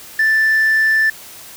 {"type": "tone", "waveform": "sine", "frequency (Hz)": 1764, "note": "A6", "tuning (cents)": 4, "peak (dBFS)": -9, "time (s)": [0.19, 1.1], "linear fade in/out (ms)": 5, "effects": ["tanh soft clip ceiling -9 dBFS", "white hiss -37 dBFS RMS until 1.56 s"]}